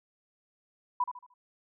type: tone with echo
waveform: sine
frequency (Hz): 987.8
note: B5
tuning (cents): 0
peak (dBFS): -24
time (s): 1-1.04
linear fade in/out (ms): 5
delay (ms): 75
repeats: 4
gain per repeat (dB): -9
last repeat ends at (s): 1.34
effects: none